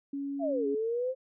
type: tone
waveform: sine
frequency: 279.6 Hz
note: C#4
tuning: 15 cents sharp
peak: -32 dBFS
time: 0.13-0.75 s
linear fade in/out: 5 ms
type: exponential two-way sweep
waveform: sine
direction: down then up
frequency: 716 to 410 to 528 Hz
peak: -28 dBFS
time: 0.39-1.15 s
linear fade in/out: 50 ms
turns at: 0.67 s
effects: none